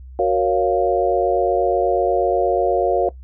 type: chord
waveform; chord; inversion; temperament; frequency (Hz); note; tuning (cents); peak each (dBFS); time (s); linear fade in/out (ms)
sine; Gb major seventh; none; equal; 370 / 466.2 / 554.4 / 698.5; Gb4 / Bb4 / Db5 / F5; 0 / 0 / 0 / 0; -20; 0.19-3.09; 2
effects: noise-tail reverb RT60 0.1 s tail -18 dB re dry + added 64 Hz sine -35 dBFS peak until 3.23 s